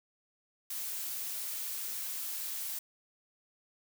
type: noise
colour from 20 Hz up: blue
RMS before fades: -38 dBFS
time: 0.7-2.79 s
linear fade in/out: 5 ms
effects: none